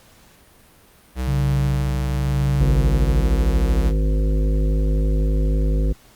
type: tone with pitch glide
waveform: square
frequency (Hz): 63.9 to 64.98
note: C2 to C2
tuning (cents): -40 to -11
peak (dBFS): -22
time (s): 1.15-3.93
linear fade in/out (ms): 50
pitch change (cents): +29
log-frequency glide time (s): 2.44-3.11
type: tone with tremolo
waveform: sine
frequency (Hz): 138.59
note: C#3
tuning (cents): 0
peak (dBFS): -17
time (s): 1.27-3.21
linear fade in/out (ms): 10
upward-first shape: sine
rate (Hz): 0.98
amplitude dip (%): 55
type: harmonic tone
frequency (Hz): 51.91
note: G#1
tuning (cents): 0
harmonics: 1 / 3 / 5 / 7 / 9 / 10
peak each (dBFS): -16 / -26 / -30 / -33 / -35 / -36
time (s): 2.6-5.93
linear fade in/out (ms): 10
effects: pink hiss -51 dBFS RMS until 6.15 s + Opus 48 kbps